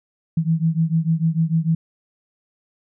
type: beating tone pair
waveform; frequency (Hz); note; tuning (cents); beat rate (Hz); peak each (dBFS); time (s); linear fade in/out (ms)
sine; 160 / 166.7; D#3 / E3; +49 / +20; 6.7; -19 / -20; 0.37-1.75; 5
effects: none